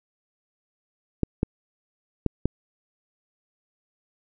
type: clicks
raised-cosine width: 3 ms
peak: -8 dBFS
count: 4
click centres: 1.233 / 1.431 / 2.263 / 2.456 s
effects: none